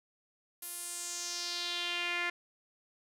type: tone with band-pass filter sweep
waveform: sawtooth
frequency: 349.2 Hz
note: F4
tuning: in tune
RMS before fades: -37 dBFS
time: 0.62-2.3 s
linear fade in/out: 5 ms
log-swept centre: 12000 to 2000 Hz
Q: 2.9
effects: none